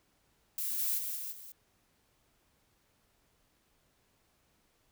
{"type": "noise with level steps", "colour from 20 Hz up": "violet", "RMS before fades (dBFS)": [-35, -32, -37, -40, -49], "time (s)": [0.58, 1.52], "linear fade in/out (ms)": 2, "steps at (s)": [0.78, 0.97, 1.15, 1.31], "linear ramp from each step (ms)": 20, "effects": ["pink hiss -72 dBFS RMS until 4.91 s"]}